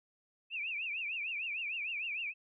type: tone with vibrato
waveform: sine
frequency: 2536 Hz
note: D#7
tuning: 32 cents sharp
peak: -35 dBFS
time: 0.5-2.34 s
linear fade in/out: 50 ms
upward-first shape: triangle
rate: 6.6 Hz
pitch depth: 200 cents each way
effects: none